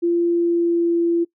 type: tone with pitch glide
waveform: sine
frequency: 343.1 to 339.6 Hz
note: F4 to F4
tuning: -31 to -48 cents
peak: -15 dBFS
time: 0.02-1.25 s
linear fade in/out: 20 ms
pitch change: -17 cents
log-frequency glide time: 0.27-0.98 s
effects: noise-tail reverb RT60 0.1 s tail -21 dB re dry